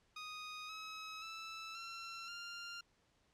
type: tone with pitch steps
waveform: 15% pulse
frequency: 1244.5 / 1280.2 / 1317 / 1354.8 / 1393.7 Hz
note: D#6 / D#6 / E6 / E6 / F6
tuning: 0 / +49 / -2 / +47 / -4 cents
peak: -39 dBFS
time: 0.16-2.81 s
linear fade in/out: 5 ms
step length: 530 ms
effects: pink hiss -75 dBFS RMS until 3.33 s + low-pass 7000 Hz 12 dB/octave